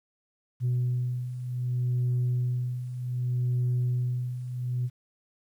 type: beating tone pair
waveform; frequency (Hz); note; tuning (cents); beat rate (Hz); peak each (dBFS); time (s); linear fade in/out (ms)
sine; 123.47 / 124.12; B2 / B2; 0 / +9; 0.65; -30 / -25; 0.6-4.9; 50
effects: tanh soft clip ceiling -21 dBFS + 10-bit